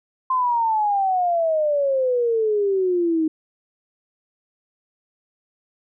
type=exponential sweep; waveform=sine; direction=down; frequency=1046 to 311.1 Hz; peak=-17 dBFS; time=0.3-3.28 s; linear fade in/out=5 ms; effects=none